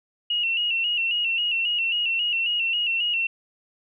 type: tone with vibrato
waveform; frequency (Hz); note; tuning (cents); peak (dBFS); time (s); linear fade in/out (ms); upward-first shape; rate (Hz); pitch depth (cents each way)
sine; 2794; F7; 0; -21; 0.3-3.27; 5; square; 3.7; 54
effects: none